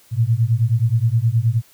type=beating tone pair; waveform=sine; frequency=110.4 / 119.9 Hz; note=A2 / A#2; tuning=+6 / +49 cents; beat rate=9.5 Hz; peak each=-17 / -17 dBFS; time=0.11-1.62 s; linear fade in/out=50 ms; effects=white hiss -52 dBFS RMS until 1.73 s